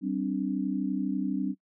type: chord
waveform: sine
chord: G suspended fourth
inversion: none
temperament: equal with one note detuned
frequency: 193.3 / 261.6 / 293.7 Hz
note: G3 / C4 / D4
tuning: -24 / 0 / 0 cents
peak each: -31 dBFS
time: 0.01-1.55 s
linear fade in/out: 50 ms
effects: noise-tail reverb RT60 0.1 s tail -22 dB re dry